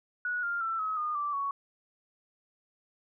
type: tone with pitch steps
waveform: sine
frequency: 1463 / 1398.5 / 1336.9 / 1278 / 1221.7 / 1167.9 / 1116.5 Hz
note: F#6 / F6 / E6 / D#6 / D#6 / D6 / C#6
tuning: -20 / +2 / +24 / +46 / -32 / -10 / +12 cents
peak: -29 dBFS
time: 0.25-1.51 s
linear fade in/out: 2 ms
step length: 180 ms
effects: none